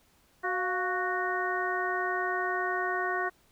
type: harmonic tone with a mistuned harmonic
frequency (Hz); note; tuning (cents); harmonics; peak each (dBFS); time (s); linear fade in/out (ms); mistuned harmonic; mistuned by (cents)
370; F#4; 0; 1 / 2 / 3 / 4 / 5; -34 / -34 / -34 / -34 / -34; 0.43-3.3; 20; 2; -76
effects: pink hiss -65 dBFS RMS until 3.51 s